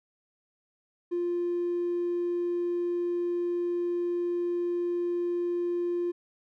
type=tone; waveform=triangle; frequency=349.2 Hz; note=F4; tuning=in tune; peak=-23 dBFS; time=1.11-6.12 s; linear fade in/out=20 ms; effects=tanh soft clip ceiling -23 dBFS

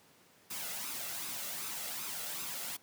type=noise with flanger; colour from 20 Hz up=white; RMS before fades=-40 dBFS; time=0.5-2.77 s; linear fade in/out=10 ms; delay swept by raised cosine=0.79 to 1.52 ms; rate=2.6 Hz; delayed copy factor=+0.5; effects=pink hiss -63 dBFS RMS until 2.82 s + high-pass 150 Hz 12 dB/octave

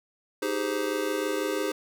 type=chord; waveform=square; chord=Ab major seventh; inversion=second; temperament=just; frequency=311.5 / 389.3 / 415.3 / 519.1 Hz; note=Eb4 / G4 / Ab4 / C5; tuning=+2 / -12 / 0 / -14 cents; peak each=-33 dBFS; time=0.42-1.72 s; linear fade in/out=5 ms; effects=none

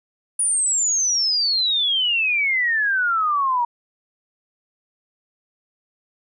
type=exponential sweep; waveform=sine; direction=down; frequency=9770 to 939 Hz; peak=-17 dBFS; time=0.39-3.65 s; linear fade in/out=5 ms; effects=none

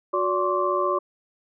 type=tone cluster; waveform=sine; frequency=366.2 / 576 / 1056 / 1151 Hz; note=F#4 / D5 / C6 / D6; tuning=-18 / -34 / +16 / -35 cents; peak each=-26 dBFS; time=0.13-0.99 s; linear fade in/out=10 ms; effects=none

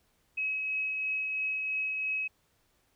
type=tone with tremolo; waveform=sine; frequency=2557 Hz; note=D#7; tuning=47 cents sharp; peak=-28 dBFS; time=0.37-2.28 s; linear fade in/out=10 ms; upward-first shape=triangle; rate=3 Hz; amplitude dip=30%; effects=pink hiss -71 dBFS RMS until 2.95 s

